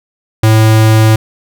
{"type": "tone", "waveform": "square", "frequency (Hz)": 110, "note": "A2", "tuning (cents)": 0, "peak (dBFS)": -5, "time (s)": [0.43, 1.16], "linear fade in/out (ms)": 5, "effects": []}